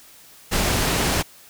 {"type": "low-pass noise", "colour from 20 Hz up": "pink", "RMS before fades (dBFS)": -21, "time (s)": [0.51, 1.23], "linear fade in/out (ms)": 20, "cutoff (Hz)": 12000, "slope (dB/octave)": 12, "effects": ["white hiss -48 dBFS RMS until 1.49 s"]}